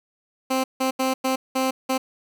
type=tone bursts at uneven times; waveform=15% pulse; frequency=262 Hz; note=C4; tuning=2 cents sharp; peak=-14 dBFS; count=6; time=0.5-0.64 / 0.8-0.91 / 0.99-1.14 / 1.24-1.36 / 1.55-1.71 / 1.89-1.98 s; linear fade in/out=10 ms; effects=none